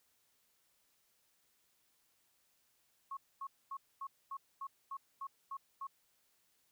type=tone bursts; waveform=sine; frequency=1094 Hz; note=C#6; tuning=23 cents flat; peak=-40 dBFS; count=10; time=3.11-5.87 s; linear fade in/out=5 ms; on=60 ms; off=240 ms; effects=white hiss -75 dBFS RMS until 6.71 s